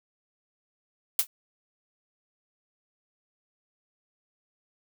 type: noise with exponential decay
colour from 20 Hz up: blue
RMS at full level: -17 dBFS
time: 1.19-1.27 s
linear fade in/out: 2 ms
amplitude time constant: 17 ms
effects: none